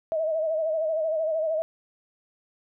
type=tone with vibrato; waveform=sine; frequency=635 Hz; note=D#5; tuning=35 cents sharp; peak=-23 dBFS; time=0.12-1.62 s; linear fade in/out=0 ms; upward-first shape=sine; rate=13 Hz; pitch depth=62 cents each way; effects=none